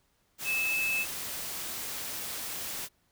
sine tone in noise, 2610 Hz, E7, 18 cents flat, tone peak -27 dBFS, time 0.44-1.06 s, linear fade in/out 50 ms, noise white, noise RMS -37 dBFS, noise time 0.38-2.89 s, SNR +7 dB, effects pink hiss -71 dBFS RMS until 3.11 s

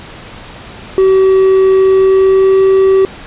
triangle tone with pitch glide, 381.5 to 384.2 Hz, G4 to G4, -47 to -35 cents, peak -3 dBFS, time 0.98-3.05 s, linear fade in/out 0 ms, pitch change +12 cents, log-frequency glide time 1.76-2.63 s, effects pink hiss -31 dBFS RMS until 3.26 s + resampled to 8000 Hz

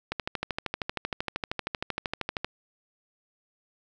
click train, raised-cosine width 0.3 ms, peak -13 dBFS, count 31, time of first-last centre 0.12-2.446 s, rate 12.9 Hz, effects none

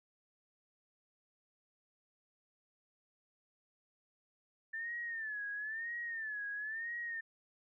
sine tone with vibrato, 1770 Hz, A6, 10 cents sharp, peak -38 dBFS, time 4.73-7.21 s, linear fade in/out 10 ms, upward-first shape sine, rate 1 Hz, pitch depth 120 cents each way, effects none

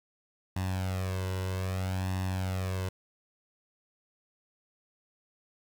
sawtooth tone with flanger, 93.6 Hz, F#2, 20 cents sharp, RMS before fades -32 dBFS, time 0.56-2.89 s, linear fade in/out 5 ms, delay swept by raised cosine 1.1 to 2.03 ms, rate 0.62 Hz, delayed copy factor +0.7, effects 9-bit

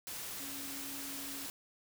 sine tone in noise, 277.2 Hz, C#4, in tune, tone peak -48 dBFS, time 0.4-1.46 s, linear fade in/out 0 ms, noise white, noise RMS -43 dBFS, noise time 0.07-1.5 s, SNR -8 dB, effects none

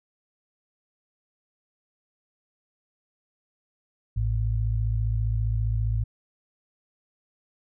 sine tone pair together, 55 / 110 Hz, A1 / A2, 0 / 0 cents, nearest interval octave, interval 1200 cents, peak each -25 dBFS, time 4.16-6.04 s, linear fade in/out 10 ms, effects none

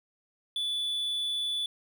triangle tone, 3463 Hz, A7, 28 cents flat, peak -27 dBFS, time 0.56-1.66 s, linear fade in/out 2 ms, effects none

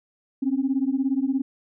sine beating tone pair, 260 / 277 Hz, C4 / C#4, -11 / -1 cents, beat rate 17 Hz, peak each -23 dBFS, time 0.42-1.42 s, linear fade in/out 10 ms, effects tanh soft clip ceiling -13 dBFS

